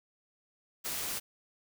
white noise, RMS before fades -36 dBFS, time 0.84-1.2 s, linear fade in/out 20 ms, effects none

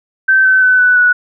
sine tone with pitch steps, 1548 / 1528.5 / 1509.2 / 1490.1 / 1471.3 Hz, G6 / G6 / F#6 / F#6 / F#6, -22 / -44 / +34 / +12 / -10 cents, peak -6 dBFS, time 0.28-1.13 s, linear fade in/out 10 ms, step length 170 ms, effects none

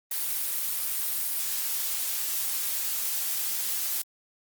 blue noise, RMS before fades -29 dBFS, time 0.11-4.02 s, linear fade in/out 5 ms, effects Opus 32 kbps

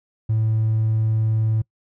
triangle tone, 110.1 Hz, A2, 2 cents sharp, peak -14 dBFS, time 0.29-1.62 s, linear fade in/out 10 ms, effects noise-tail reverb RT60 0.1 s tail -26 dB re dry + tanh soft clip ceiling -12 dBFS

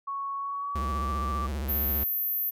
sine tone with pitch glide, 1108.7 to 1165.8 Hz, C#6 to D6, 0 to -13 cents, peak -30 dBFS, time 0.07-1.47 s, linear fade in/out 10 ms, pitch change +87 cents, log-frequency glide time 0.36-1.15 s
square tone with vibrato, 70 Hz, C#2, 18 cents sharp, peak -30 dBFS, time 0.75-2.04 s, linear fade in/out 5 ms, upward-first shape sine, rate 15 Hz, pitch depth 170 cents each way
sine tone, 13440 Hz, G#9, 19 cents sharp, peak -26 dBFS, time 1.68-2.51 s, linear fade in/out 20 ms
effects none

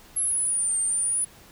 sine exponential two-way sweep, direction down then up, 11175 to 8710 to 9960 Hz, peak -22 dBFS, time 0.16-1.25 s, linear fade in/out 10 ms, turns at 0.78 s, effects pink hiss -51 dBFS RMS until 1.51 s

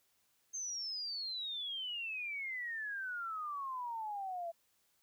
sine exponential sweep, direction down, 6400 to 662 Hz, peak -38 dBFS, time 0.53-4.52 s, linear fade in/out 20 ms, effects white hiss -75 dBFS RMS until 5.02 s

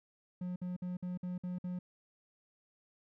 triangle tone bursts, 180 Hz, F#3, 47 cents flat, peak -34 dBFS, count 7, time 0.41-1.79 s, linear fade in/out 5 ms, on 150 ms, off 55 ms, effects none

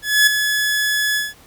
sawtooth tone with ADSR envelope, 1704 Hz, G#6, 44 cents sharp, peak -5 dBFS, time 0.02-1.34 s, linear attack 250 ms, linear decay 6 ms, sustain -8 dB, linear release 180 ms, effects pink hiss -48 dBFS RMS until 1.46 s

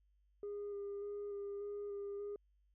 sine tone with vibrato, 406.1 Hz, G#4, 39 cents flat, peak -39 dBFS, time 0.43-2.36 s, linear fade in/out 2 ms, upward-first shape square, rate 1.7 Hz, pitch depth 14 cents each way, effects tanh soft clip ceiling -39 dBFS + added 50 Hz sine -70 dBFS peak until 2.74 s

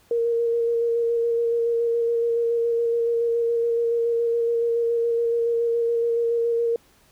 sine tone with vibrato, 466.2 Hz, A#4, in tune, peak -19 dBFS, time 0.11-6.76 s, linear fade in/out 2 ms, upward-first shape square, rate 7.1 Hz, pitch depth 12 cents each way, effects pink hiss -58 dBFS RMS until 7.11 s

